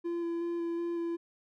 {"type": "tone with vibrato", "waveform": "triangle", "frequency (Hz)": 340, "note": "F4", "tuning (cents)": -46, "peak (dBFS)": -29, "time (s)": [0.04, 1.17], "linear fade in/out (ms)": 20, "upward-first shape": "square", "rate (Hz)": 2.7, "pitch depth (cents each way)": 11, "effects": []}